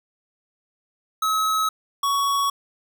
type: tone pair in turn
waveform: square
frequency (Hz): 1284 / 1118.9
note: E6 / C#6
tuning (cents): -46 / +16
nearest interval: major second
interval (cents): 238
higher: first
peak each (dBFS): -20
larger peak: neither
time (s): 1.22-1.69 / 2.03-2.5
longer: neither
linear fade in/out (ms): 5
effects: none